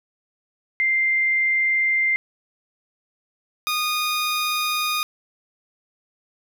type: tone pair in turn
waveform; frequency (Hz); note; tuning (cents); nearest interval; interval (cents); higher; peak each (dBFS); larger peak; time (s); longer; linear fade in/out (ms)
sine / 15% pulse; 2093 / 1230.5; C7 / D#6; 0 / -20; major sixth; 920; first; -17 / -15; second; 0.8-2.16 / 3.67-5.03; neither; 0
effects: none